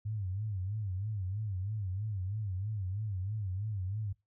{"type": "tone with vibrato", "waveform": "sine", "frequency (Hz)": 100, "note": "G2", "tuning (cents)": 35, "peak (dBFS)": -33, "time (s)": [0.05, 4.13], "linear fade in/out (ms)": 10, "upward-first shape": "sine", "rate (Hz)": 3.1, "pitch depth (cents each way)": 160, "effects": ["noise-tail reverb RT60 0.2 s tail -21 dB re dry"]}